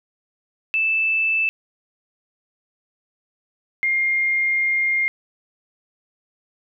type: tone pair in turn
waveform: sine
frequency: 2637 / 2120 Hz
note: E7 / C7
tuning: 0 / +22 cents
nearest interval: major third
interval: 378 cents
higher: first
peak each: -17 dBFS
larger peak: neither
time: 0.74-1.49 / 3.83-5.08 s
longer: second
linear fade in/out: 0 ms
effects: none